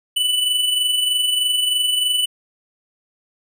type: tone with amplitude modulation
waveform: square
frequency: 2979 Hz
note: F#7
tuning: 11 cents sharp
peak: -15 dBFS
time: 0.16-2.26 s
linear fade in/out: 10 ms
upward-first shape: sine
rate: 23.2 Hz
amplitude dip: 45%
effects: none